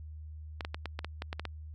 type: clicks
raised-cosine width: 0.3 ms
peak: -20 dBFS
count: 10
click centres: 0.608 / 0.649 / 0.745 / 0.857 / 0.991 / 1.046 / 1.221 / 1.329 / 1.396 / 1.453 s
effects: added 77 Hz sine -42 dBFS peak until 1.74 s